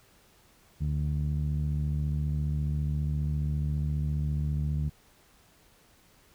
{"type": "tone with low-pass filter", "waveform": "sawtooth", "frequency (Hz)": 74.7, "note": "D2", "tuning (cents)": 30, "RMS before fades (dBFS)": -29, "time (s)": [0.8, 4.9], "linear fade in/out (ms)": 20, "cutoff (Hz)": 160, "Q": 2.5, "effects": ["pink hiss -61 dBFS RMS until 6.34 s"]}